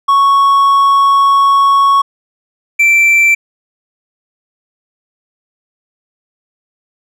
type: tone pair in turn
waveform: triangle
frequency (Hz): 1108.7 / 2341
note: C#6 / D7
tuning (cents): 0 / -6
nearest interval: octave + minor second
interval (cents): 1294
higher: second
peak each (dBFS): -4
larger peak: neither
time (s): 0.08-2.02 / 2.79-3.35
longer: first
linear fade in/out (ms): 10
effects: none